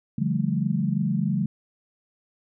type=tone cluster; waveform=sine; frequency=143.2 / 169.9 / 192.4 / 215.3 Hz; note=D3 / F3 / G3 / A3; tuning=-43 / -47 / -32 / -37 cents; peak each=-27 dBFS; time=0.18-1.46 s; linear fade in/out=5 ms; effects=none